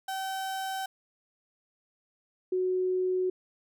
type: tone pair in turn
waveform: 35% pulse / sine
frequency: 768 / 369 Hz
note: G5 / F#4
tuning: -36 / -5 cents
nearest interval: octave + minor second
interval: 1269 cents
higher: first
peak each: -30 / -25 dBFS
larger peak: second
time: 0.08-0.86 / 2.52-3.3 s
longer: neither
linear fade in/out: 5 ms
effects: none